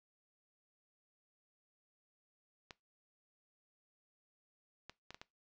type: clicks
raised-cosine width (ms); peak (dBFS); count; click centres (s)
0.2; -30; 5; 2.708 / 4.896 / 5.106 / 5.145 / 5.215
effects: noise-tail reverb RT60 0.2 s tail -20 dB re dry + low-pass 6000 Hz 12 dB/octave